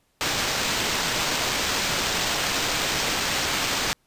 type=noise with sample-and-hold; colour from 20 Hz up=violet; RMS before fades=-25 dBFS; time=0.21-3.93 s; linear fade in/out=0 ms; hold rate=11025 Hz; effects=pink hiss -67 dBFS RMS until 4.06 s + resampled to 32000 Hz